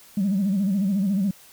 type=tone with vibrato; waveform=sine; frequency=196 Hz; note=G3; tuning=in tune; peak=-18 dBFS; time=0.17-1.31 s; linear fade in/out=5 ms; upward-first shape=sine; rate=14 Hz; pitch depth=110 cents each way; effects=tanh soft clip ceiling -16 dBFS + white hiss -50 dBFS RMS until 1.52 s